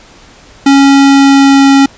square tone with pitch glide, 276.3 to 274.5 Hz, C#4 to C#4, -6 to -17 cents, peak -3 dBFS, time 0.66-1.86 s, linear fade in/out 5 ms, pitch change -11 cents, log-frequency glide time 1.03-1.7 s, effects pink hiss -38 dBFS RMS until 1.97 s + resampled to 16000 Hz

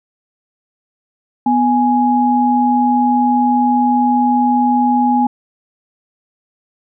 sine tone pair together, 247.5 / 832.5 Hz, B3 / G#5, +4 / +4 cents, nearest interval octave + major sixth, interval 2100 cents, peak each -13 dBFS, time 1.46-5.27 s, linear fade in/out 5 ms, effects none

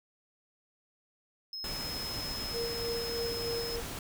triangle tone, 5160 Hz, E8, 38 cents flat, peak -36 dBFS, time 1.53-3.76 s, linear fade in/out 2 ms
pink noise, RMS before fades -40 dBFS, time 1.64-3.99 s, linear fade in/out 2 ms
sine tone with tremolo, 466.9 Hz, A#4, 3 cents sharp, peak -32 dBFS, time 2.52-3.83 s, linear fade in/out 50 ms, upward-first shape sine, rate 3.2 Hz, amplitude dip 50%
effects none

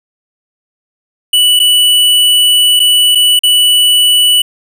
square tone with dropouts, 2960 Hz, F#7, in tune, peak -6 dBFS, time 1.33-4.42 s, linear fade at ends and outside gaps 5 ms, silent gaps 1.593-1.599 / 2.795-2.8 / 3.15-3.154 / 3.392-3.434 s, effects none

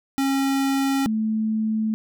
square / sine tone pair in turn, 272.3 / 218.5 Hz, C#4 / A3, -31 / -12 cents, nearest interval major third, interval 381 cents, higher first, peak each -20 dBFS, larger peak neither, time 0.18-1.06 / 1.06-1.94 s, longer neither, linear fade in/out 0 ms, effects none

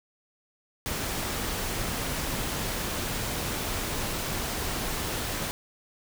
pink noise, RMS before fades -31 dBFS, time 0.86-5.51 s, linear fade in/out 0 ms, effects none

